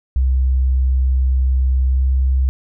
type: tone with pitch glide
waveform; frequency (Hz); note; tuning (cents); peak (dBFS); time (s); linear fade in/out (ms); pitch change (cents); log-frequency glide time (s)
sine; 64.8 to 65.48; C2 to C2; -16 to +2; -12; 0.16-2.49; 0; +18; 1.9-2.01
effects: none